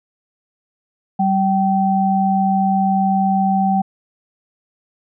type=tone pair together; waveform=sine; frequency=193 / 772 Hz; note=G3 / G5; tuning=-27 / -27 cents; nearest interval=2 octaves; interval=2400 cents; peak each=-16 dBFS; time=1.19-3.82 s; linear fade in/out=10 ms; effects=none